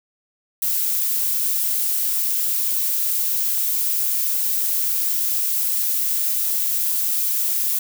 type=noise; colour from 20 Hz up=violet; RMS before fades=-21 dBFS; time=0.62-7.79 s; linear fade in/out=5 ms; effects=none